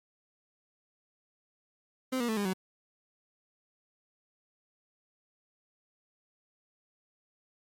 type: tone with pitch steps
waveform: 30% pulse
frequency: 258.8 / 238.7 / 220.2 / 203.1 / 187.28 Hz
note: C4 / A#3 / A3 / G#3 / F#3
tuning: -19 / +41 / +2 / -38 / +21 cents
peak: -26 dBFS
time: 2.12-2.535 s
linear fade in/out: 10 ms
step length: 83 ms
effects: MP3 64 kbps